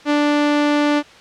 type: tone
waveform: sawtooth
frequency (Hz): 293.7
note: D4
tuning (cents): 0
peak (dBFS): -10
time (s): 0.05-1.03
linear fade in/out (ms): 50
effects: white hiss -43 dBFS RMS until 1.2 s + low-pass 4000 Hz 12 dB/octave